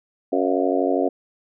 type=harmonic tone with a mistuned harmonic; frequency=92.5 Hz; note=F#2; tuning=in tune; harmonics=3 / 4 / 5 / 6 / 7 / 8; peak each=-23 / -24 / -25 / -26 / -26 / -27 dBFS; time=0.32-1.09 s; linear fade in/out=10 ms; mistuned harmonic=8; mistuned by=-79 cents; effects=none